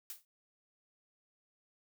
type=noise with exponential decay; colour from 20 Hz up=blue; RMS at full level=-40 dBFS; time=0.1-0.25 s; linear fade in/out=1 ms; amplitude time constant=32 ms; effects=none